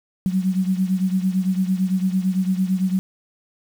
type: beating tone pair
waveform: sine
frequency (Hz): 185 / 193.9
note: F#3 / G3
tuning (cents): 0 / -19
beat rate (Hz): 8.9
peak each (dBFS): -19 / -23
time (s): 0.26-2.99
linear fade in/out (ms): 0
effects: 7-bit